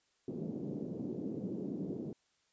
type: band-pass noise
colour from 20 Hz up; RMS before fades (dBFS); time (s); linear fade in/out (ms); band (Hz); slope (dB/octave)
pink; -40; 0.28-2.13; 2; 170 to 390; 24
effects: white hiss -75 dBFS RMS until 2.52 s + resampled to 16000 Hz